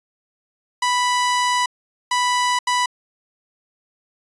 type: tone bursts at uneven times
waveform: sawtooth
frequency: 987.8 Hz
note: B5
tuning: in tune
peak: -13 dBFS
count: 3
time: 0.82-1.66 / 2.11-2.59 / 2.67-2.86 s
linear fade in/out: 5 ms
effects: resampled to 22050 Hz